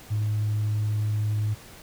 sine tone, 106.1 Hz, G#2, 38 cents sharp, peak -21 dBFS, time 0.1-1.55 s, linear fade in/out 20 ms, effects tanh soft clip ceiling -20 dBFS + pink hiss -47 dBFS RMS until 1.82 s

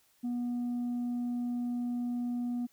sine tone, 242.6 Hz, B3, 31 cents flat, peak -28 dBFS, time 0.23-2.67 s, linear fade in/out 20 ms, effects tanh soft clip ceiling -30 dBFS + white hiss -68 dBFS RMS until 2.72 s

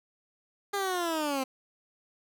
15% pulse linear sweep, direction down, 407.6 to 258.6 Hz, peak -22 dBFS, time 0.73-1.44 s, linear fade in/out 10 ms, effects none

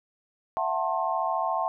sine chord, F# half-diminished seventh, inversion third, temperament just, 666 / 740 / 888 / 1065.6 Hz, E5 / F#5 / A5 / C6, +18 / 0 / +16 / +31 cents, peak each -30 dBFS, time 0.57-1.68 s, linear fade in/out 0 ms, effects none

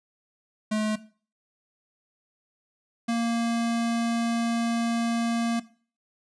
square tone pair in turn, 214.7 / 232.3 Hz, A3 / A#3, -42 / -6 cents, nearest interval minor second, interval 136 cents, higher second, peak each -24 / -24 dBFS, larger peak neither, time 0.71-0.96 / 3.08-5.6 s, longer second, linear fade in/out 10 ms, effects noise-tail reverb RT60 0.4 s tail -17 dB re dry + resampled to 22050 Hz

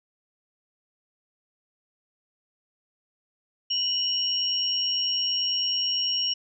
sine tone pair together, 2950 / 5561 Hz, F#7 / F8, -6 / -8 cents, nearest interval major seventh, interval 1098 cents, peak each -26 dBFS, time 3.7-6.34 s, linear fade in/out 10 ms, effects none

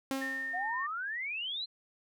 sawtooth tone with exponential decay, 268.7 Hz, C4, 46 cents sharp, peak -26 dBFS, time 0.11-0.8 s, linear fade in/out 0 ms, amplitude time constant 150 ms
sine tone, 1824 Hz, A#6, 38 cents flat, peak -34 dBFS, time 0.21-0.87 s, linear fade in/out 10 ms
sine exponential sweep, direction up, 693 to 4186 Hz, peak -34 dBFS, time 0.53-1.66 s, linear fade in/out 20 ms
effects none

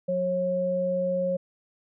sine tone pair together, 181.54 / 544 Hz, F#3 / C#5, -33 / -33 cents, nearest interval octave + perfect fifth, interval 1900 cents, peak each -31 / -24 dBFS, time 0.08-1.37 s, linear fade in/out 10 ms, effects none

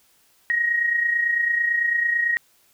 sine tone with amplitude modulation, 1885 Hz, A#6, 19 cents sharp, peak -16 dBFS, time 0.5-2.37 s, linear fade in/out 0 ms, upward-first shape sine, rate 29 Hz, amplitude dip 55%, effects white hiss -60 dBFS RMS until 2.73 s

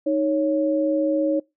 sine tone pair together, 311.1 / 554.4 Hz, D#4 / C#5, 0 / 0 cents, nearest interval minor seventh, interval 1000 cents, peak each -21 / -21 dBFS, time 0.06-1.4 s, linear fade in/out 10 ms, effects noise-tail reverb RT60 0.2 s tail -23 dB re dry

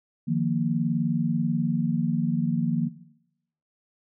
sine chord, Eb suspended second, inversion none, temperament equal with one note detuned, 154.31 / 174.61 / 233.1 Hz, Eb3 / F3 / Bb3, -14 / 0 / 0 cents, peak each -26 / -26 / -26 dBFS, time 0.27-2.89 s, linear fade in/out 20 ms, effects noise-tail reverb RT60 0.8 s tail -17 dB re dry

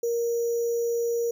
sine tone with sample-and-hold, 469.1 Hz, A#4, 11 cents sharp, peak -23 dBFS, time 0.03-1.31 s, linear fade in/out 5 ms, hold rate 6300 Hz, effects none

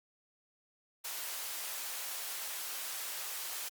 white high-pass noise, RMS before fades -40 dBFS, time 1.04-3.69 s, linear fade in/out 10 ms, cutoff 580 Hz, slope 12 dB/octave, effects Opus 48 kbps

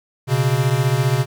square beating tone pair, 123.47 / 138.47 Hz, B2 / C#3, 0 / -2 cents, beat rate 15 Hz, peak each -19 dBFS, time 0.27-1.26 s, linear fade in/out 50 ms, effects 9-bit

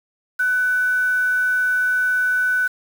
sine tone with quantisation, 1497 Hz, F#6, 20 cents sharp, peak -16 dBFS, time 0.39-2.68 s, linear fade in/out 10 ms, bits 6, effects none

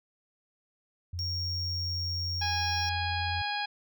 sine tone with pitch glide, 88 to 86.94 Hz, F2 to F2, +14 to -7 cents, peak -33 dBFS, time 1.13-3.42 s, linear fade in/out 5 ms, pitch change -21 cents, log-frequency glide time 1.68-2.06 s
triangle tone, 5550 Hz, F8, 12 cents flat, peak -31 dBFS, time 1.19-2.89 s, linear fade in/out 0 ms
harmonic tone, 825 Hz, G#5, 12 cents flat, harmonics 1 / 2 / 3 / 4 / 5 / 6, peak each -33 / -36 / -38 / -39 / -40 / -41 dBFS, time 2.41-3.66 s, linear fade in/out 10 ms
effects none

